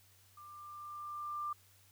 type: tone with level ramp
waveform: sine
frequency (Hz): 1189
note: D6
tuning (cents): +21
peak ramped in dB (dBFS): -51 to -35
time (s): 0.37-1.53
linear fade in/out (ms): 5
effects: added 96 Hz sine -67 dBFS peak until 1.91 s + white hiss -66 dBFS RMS until 1.91 s